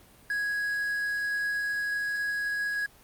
triangle tone with quantisation, 1661.2 Hz, G#6, in tune, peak -25 dBFS, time 0.3-2.86 s, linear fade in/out 2 ms, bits 8, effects pink hiss -56 dBFS RMS until 3.03 s + Opus 32 kbps

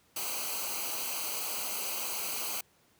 white noise with comb filter, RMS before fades -35 dBFS, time 0.16-2.61 s, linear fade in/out 5 ms, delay 0.56 ms, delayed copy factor -0.75, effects pink hiss -66 dBFS RMS until 2.99 s + high-pass 80 Hz 12 dB/octave

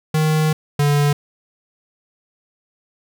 square tone pair in turn, 155.56 / 145.03 Hz, D#3 / D3, 0 / -21 cents, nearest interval minor second, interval 121 cents, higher first, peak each -15 / -14 dBFS, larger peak second, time 0.14-0.53 / 0.79-1.13 s, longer first, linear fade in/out 5 ms, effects none

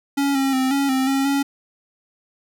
square tone with pitch steps, 279.8 / 270.2 / 261.1 / 277.9 / 262.9 / 271.7 / 278.6 Hz, C#4 / C#4 / C4 / C#4 / C4 / C#4 / C#4, +16 / -44 / -3 / +4 / +8 / -35 / +9 cents, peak -18 dBFS, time 0.17-1.43 s, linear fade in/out 10 ms, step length 180 ms, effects none

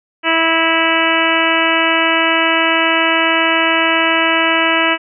harmonic tone, 327.3 Hz, E4, 12 cents flat, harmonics 1 / 2 / 3 / 4 / 5 / 6 / 7 / 8 / 9, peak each -20 / -20 / -20 / -20 / -20 / -20 / -20 / -20 / -20 dBFS, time 0.23-4.98 s, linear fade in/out 50 ms, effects none

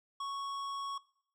triangle tone with hard clipping, 1108.7 Hz, C#6, in tune, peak -38 dBFS, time 0.2-0.98 s, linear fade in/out 5 ms, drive 15 dB, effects noise-tail reverb RT60 0.6 s tail -20 dB re dry

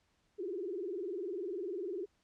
sine tone with vibrato, 375.4 Hz, F#4, 25 cents sharp, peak -36 dBFS, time 0.38-2.06 s, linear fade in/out 20 ms, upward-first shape sine, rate 20 Hz, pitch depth 200 cents each way, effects pink hiss -75 dBFS RMS until 2.23 s + low-pass 7000 Hz 12 dB/octave

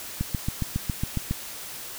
click train, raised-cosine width 5 ms, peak -13 dBFS, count 9, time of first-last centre 0.21-1.31 s, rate 7.27 Hz, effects white hiss -38 dBFS RMS until 1.98 s

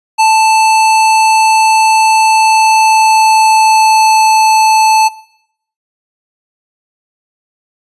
square tone with pitch glide, 880 to 874.9 Hz, A5 to A5, 0 to -10 cents, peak -6 dBFS, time 0.18-5.09 s, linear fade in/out 20 ms, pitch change -10 cents, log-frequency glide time 2.24-4.24 s, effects noise-tail reverb RT60 0.7 s tail -19 dB re dry + resampled to 24000 Hz

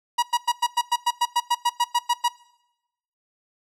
45% pulse tone bursts, 960 Hz, B5, 49 cents flat, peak -17 dBFS, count 15, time 0.18-2.285 s, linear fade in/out 10 ms, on 47 ms, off 100 ms, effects noise-tail reverb RT60 0.9 s tail -22 dB re dry + low-pass 11000 Hz 12 dB/octave

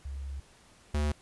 sine / square tone pair in turn, 68.8 / 74.27 Hz, C#2 / D2, -12 / +20 cents, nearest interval minor second, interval 132 cents, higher second, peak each -35 / -27 dBFS, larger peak second, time 0.05-0.4 / 0.94-1.12 s, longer first, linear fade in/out 5 ms, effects pink hiss -59 dBFS RMS until 1.21 s + resampled to 24000 Hz

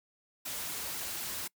white noise with flanger, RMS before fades -38 dBFS, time 0.45-1.48 s, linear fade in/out 10 ms, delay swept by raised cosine 1.6 to 7.6 ms, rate 3.9 Hz, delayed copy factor -0.95, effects noise-tail reverb RT60 0.1 s tail -25 dB re dry

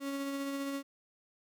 35% pulse tone with tremolo, 277.2 Hz, C#4, in tune, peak -32 dBFS, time 0-0.83 s, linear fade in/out 50 ms, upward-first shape sine, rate 15 Hz, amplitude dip 25%, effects none

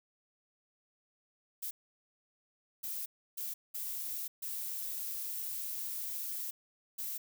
violet noise bursts at uneven times, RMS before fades -39 dBFS, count 6, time 1.62-1.71 / 2.83-3.06 / 3.37-3.54 / 3.74-4.28 / 4.42-6.51 / 6.98-7.18 s, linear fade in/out 10 ms, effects none

